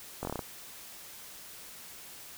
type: slowing click train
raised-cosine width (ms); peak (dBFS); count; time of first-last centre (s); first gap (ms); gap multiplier
1; -20; 7; 0.23-0.392; 20; 1.12
effects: white hiss -48 dBFS RMS until 2.37 s